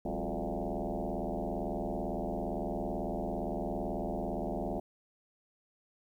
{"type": "tone with frequency modulation", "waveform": "sine", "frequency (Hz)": 205, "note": "G#3", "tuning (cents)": -22, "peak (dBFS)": -32, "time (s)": [0.05, 4.8], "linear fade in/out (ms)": 5, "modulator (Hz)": 77.8, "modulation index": 7.1, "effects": ["11-bit"]}